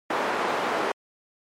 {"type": "band-pass noise", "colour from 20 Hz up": "white", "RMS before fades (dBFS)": -26, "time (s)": [0.1, 0.92], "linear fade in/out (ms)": 5, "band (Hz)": [340, 1100], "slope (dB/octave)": 12, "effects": ["MP3 64 kbps"]}